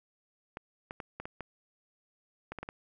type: clicks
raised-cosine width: 0.5 ms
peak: -24 dBFS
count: 10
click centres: 0.571 / 0.909 / 1.002 / 1.2 / 1.255 / 1.407 / 2.52 / 2.587 / 2.63 / 2.689 s
effects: none